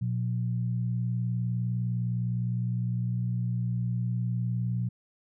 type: tone pair together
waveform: sine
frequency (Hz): 119.8 / 179.5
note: A#2 / F3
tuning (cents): +48 / +48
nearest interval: perfect fifth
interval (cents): 700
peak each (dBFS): -27 / -33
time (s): 0.01-4.89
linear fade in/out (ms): 10
effects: none